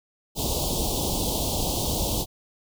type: band-stop noise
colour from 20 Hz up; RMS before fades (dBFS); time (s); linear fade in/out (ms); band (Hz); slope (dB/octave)
pink; -26; 0.35-2.26; 50; 940 to 3100; 48
effects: none